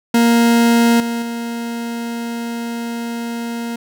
40% pulse tone with level steps, 233.7 Hz, A#3, 5 cents sharp, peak -9 / -18 / -21 dBFS, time 0.14-3.76 s, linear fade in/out 5 ms, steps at 1 / 1.22 s, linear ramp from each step 2 ms, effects none

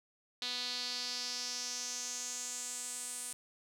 sawtooth tone with band-pass filter sweep, 246.9 Hz, B3, in tune, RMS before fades -40 dBFS, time 0.42-3.33 s, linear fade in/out 0 ms, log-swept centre 4000 to 9000 Hz, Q 4.2, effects none

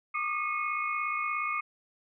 sine tone cluster, 1162 / 1219 / 2174 / 2483 Hz, D6 / D#6 / C#7 / D#7, -19 / -36 / -34 / -4 cents, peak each -38 / -32 / -33 / -38 dBFS, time 0.14-1.61 s, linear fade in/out 10 ms, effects none

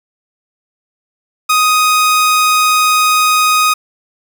sawtooth tone, 1249 Hz, D#6, 6 cents sharp, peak -5 dBFS, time 1.49-3.74 s, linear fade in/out 10 ms, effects none

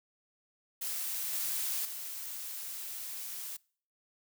blue noise with level steps, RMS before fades -36 / -34 / -41 dBFS, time 0.81-3.57 s, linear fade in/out 10 ms, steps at 1.33 / 1.85 s, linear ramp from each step 2 ms, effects noise-tail reverb RT60 0.5 s tail -25 dB re dry

